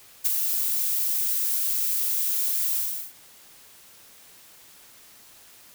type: noise with ADSR envelope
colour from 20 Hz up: violet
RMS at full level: -19 dBFS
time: 0.24-3.13 s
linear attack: 23 ms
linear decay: 16 ms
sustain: -6 dB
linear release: 370 ms
effects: white hiss -51 dBFS RMS until 5.74 s